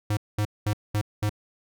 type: tone bursts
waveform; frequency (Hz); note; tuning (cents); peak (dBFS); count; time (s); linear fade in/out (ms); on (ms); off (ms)
square; 104.9; G#2; +18; -23; 5; 0.1-1.295; 5; 71; 210
effects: none